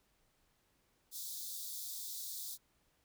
white high-pass noise, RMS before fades -44 dBFS, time 1.11-2.58 s, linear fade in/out 50 ms, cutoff 3500 Hz, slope 96 dB/octave, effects pink hiss -75 dBFS RMS until 3.04 s

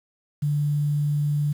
sine tone with quantisation, 146.83 Hz, D3, in tune, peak -20 dBFS, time 0.42-1.53 s, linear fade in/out 10 ms, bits 8, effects none

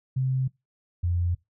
sine tone pair in turn, 130.81 / 87.31 Hz, C3 / F2, 0 / 0 cents, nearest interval perfect fifth, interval 700 cents, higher first, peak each -22 dBFS, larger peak neither, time 0.16-0.48 / 1.03-1.35 s, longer neither, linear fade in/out 10 ms, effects noise-tail reverb RT60 0.2 s tail -22 dB re dry

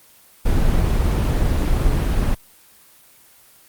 brown noise, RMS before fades -17 dBFS, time 0.45-2.35 s, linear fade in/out 10 ms, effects white hiss -50 dBFS RMS until 3.68 s + Opus 24 kbps

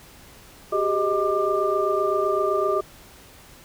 sine tone cluster, 380.1 / 407.9 / 623 / 1191 Hz, F#4 / G#4 / D#5 / D6, +47 / -31 / +2 / +24 cents, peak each -25 dBFS, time 0.72-2.81 s, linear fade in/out 10 ms, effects pink hiss -48 dBFS RMS until 3.64 s

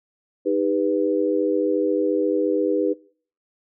sine chord, Eb augmented, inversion none, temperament equal with one note detuned, 311.1 / 399.8 / 493.9 Hz, Eb4 / G4 / B4, 0 / +34 / 0 cents, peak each -23 / -23 / -22 dBFS, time 0.45-2.94 s, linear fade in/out 20 ms, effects noise-tail reverb RT60 0.5 s tail -23 dB re dry

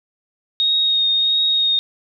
sine tone with vibrato, 3729 Hz, A#7, in tune, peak -14 dBFS, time 0.6-1.79 s, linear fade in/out 0 ms, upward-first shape triangle, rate 1.5 Hz, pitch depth 18 cents each way, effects none

